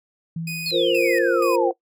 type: tone with exponential decay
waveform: sine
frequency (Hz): 164.81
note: E3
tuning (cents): 0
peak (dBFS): -24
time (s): 0.36-1.47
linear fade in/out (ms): 5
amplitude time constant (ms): 240
type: tone with tremolo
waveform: sawtooth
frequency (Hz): 2489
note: D#7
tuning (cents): 0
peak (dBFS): -25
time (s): 0.47-1.56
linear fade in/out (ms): 5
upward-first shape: square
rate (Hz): 2.1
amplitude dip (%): 80
type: exponential sweep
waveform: sine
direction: down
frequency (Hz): 4451 to 743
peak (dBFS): -23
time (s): 0.66-1.71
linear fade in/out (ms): 2
type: chord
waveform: sine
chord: F suspended fourth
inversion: none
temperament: equal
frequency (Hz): 349.2 / 466.2 / 523.3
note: F4 / Bb4 / C5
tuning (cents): 0 / 0 / 0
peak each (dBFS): -21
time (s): 0.71-1.73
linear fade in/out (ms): 50
effects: noise-tail reverb RT60 0.1 s tail -20 dB re dry